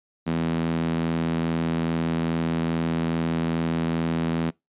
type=tone with high-pass filter; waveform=sawtooth; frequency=82.41 Hz; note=E2; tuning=in tune; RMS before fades=-25 dBFS; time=0.26-4.51 s; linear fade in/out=20 ms; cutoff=200 Hz; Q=3.3; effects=noise-tail reverb RT60 0.2 s tail -25 dB re dry + resampled to 8000 Hz